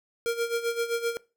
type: tone with tremolo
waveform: square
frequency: 466.9 Hz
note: A#4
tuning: 3 cents sharp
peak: -24 dBFS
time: 0.26-1.17 s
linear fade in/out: 0 ms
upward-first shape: sine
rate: 7.7 Hz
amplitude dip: 75%
effects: noise-tail reverb RT60 0.3 s tail -21 dB re dry